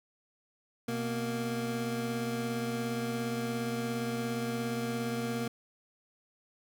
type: tone pair together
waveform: 25% pulse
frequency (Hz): 125.2 / 233.2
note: B2 / A#3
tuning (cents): +24 / +1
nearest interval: major seventh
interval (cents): 1077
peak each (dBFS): -34 / -29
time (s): 0.88-5.48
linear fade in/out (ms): 5
effects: none